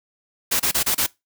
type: noise bursts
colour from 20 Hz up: white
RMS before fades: -20 dBFS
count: 5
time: 0.51-1.066 s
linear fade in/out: 10 ms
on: 88 ms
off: 29 ms
effects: noise-tail reverb RT60 0.2 s tail -22 dB re dry